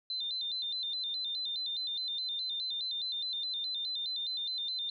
sine tone with vibrato, 3825 Hz, A#7, 44 cents sharp, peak -33 dBFS, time 0.1-4.9 s, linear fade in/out 2 ms, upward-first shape square, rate 4.8 Hz, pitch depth 100 cents each way, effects none

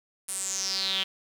sawtooth tone with band-pass filter sweep, 191.6 Hz, G3, 39 cents flat, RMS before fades -30 dBFS, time 0.28-1.04 s, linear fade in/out 10 ms, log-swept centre 9800 to 3100 Hz, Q 7.1, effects 8-bit

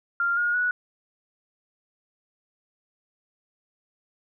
sine tone with pitch steps, 1393 / 1430.5 / 1469 Hz, F6 / F6 / F#6, -5 / +41 / -13 cents, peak -21 dBFS, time 0.2-0.71 s, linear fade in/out 2 ms, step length 170 ms, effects none

